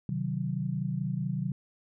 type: chord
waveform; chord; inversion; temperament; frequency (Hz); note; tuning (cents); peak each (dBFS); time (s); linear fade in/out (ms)
sine; C diminished; none; equal with one note detuned; 130.81 / 155.56 / 186.93; C3 / Eb3 / Gb3; 0 / 0 / +18; -33; 0.09-1.52; 2
effects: none